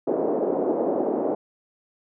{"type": "band-pass noise", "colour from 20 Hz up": "pink", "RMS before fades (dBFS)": -24, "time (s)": [0.07, 1.35], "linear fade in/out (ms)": 5, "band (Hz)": [300, 640], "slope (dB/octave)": 24, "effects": []}